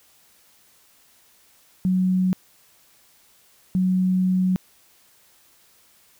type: tone bursts at uneven times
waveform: sine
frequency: 185 Hz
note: F#3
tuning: in tune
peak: -17 dBFS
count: 2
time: 1.85-2.33 / 3.75-4.56 s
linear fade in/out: 0 ms
effects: white hiss -57 dBFS RMS until 6.19 s